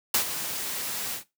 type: noise with ADSR envelope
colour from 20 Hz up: white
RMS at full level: -21 dBFS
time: 0.14-1.24 s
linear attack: 4 ms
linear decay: 97 ms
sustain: -11 dB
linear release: 110 ms
effects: noise-tail reverb RT60 0.2 s tail -17 dB re dry + high-pass 100 Hz 12 dB/octave